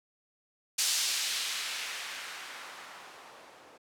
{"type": "noise with low-pass filter sweep", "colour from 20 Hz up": "violet", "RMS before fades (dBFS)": -36, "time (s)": [0.78, 3.78], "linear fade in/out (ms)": 10, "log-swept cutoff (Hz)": [5600, 540], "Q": 0.91, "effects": []}